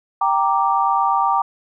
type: chord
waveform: sine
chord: G minor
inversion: none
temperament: equal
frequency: 784 / 932.3 / 1174.7 Hz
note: G5 / Bb5 / D6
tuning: 0 / 0 / 0 cents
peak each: -19 dBFS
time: 0.21-1.42 s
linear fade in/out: 5 ms
effects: none